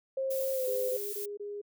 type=tone with pitch glide; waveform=sine; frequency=533 to 509.5 Hz; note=C5 to C5; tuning=+32 to -46 cents; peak=-29 dBFS; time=0.17-0.97 s; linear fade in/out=5 ms; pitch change=-78 cents; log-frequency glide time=0.52-0.67 s
type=noise; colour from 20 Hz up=violet; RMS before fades=-39 dBFS; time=0.3-1.26 s; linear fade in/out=10 ms
type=tone bursts; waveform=sine; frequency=410 Hz; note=G#4; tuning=22 cents flat; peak=-36 dBFS; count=4; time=0.67-1.616 s; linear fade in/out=10 ms; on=220 ms; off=22 ms
effects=none